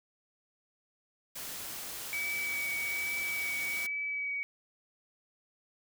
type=noise; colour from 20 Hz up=white; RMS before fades=-41 dBFS; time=1.35-3.87 s; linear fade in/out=10 ms
type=tone with vibrato; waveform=sine; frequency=2276 Hz; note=C#7; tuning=45 cents sharp; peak=-32 dBFS; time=2.13-4.43 s; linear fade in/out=0 ms; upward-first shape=sine; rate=1.2 Hz; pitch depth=15 cents each way
effects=none